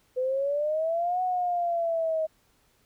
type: exponential two-way sweep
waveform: sine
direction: up then down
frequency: 502 to 740 to 629 Hz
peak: -24 dBFS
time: 0.16-2.27 s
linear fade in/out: 20 ms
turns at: 1.22 s
effects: pink hiss -66 dBFS RMS until 2.85 s